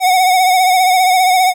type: tone with vibrato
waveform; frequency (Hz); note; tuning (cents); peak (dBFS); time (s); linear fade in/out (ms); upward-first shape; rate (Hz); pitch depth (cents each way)
square; 740; F#5; 0; -9; 0-1.54; 50; sine; 15; 45
effects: none